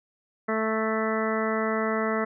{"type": "harmonic tone", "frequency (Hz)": 220, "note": "A3", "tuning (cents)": 0, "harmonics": [1, 2, 3, 4, 5, 6, 7, 8, 9], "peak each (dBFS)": [-29, -29, -31, -39, -34, -32, -42, -36, -35], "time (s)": [0.48, 2.25], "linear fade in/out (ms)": 10, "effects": []}